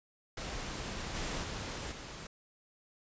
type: noise with level steps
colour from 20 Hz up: pink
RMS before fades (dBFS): -40 / -37 / -40 / -45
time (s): 0.37-2.27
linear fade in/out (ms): 5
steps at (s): 1.14 / 1.43 / 1.91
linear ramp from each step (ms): 10
effects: resampled to 16000 Hz